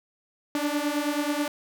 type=beating tone pair; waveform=sawtooth; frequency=288.7 / 298 Hz; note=D4 / D4; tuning=-30 / +25 cents; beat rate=9.3 Hz; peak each=-24 dBFS; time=0.55-1.48 s; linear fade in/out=2 ms; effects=none